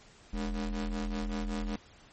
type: ring-modulated tone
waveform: 35% pulse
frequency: 85.1 Hz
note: F2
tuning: 44 cents flat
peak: -27 dBFS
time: 0.33-1.76 s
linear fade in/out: 5 ms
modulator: 125 Hz
effects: pink hiss -57 dBFS RMS until 2.12 s + MP3 32 kbps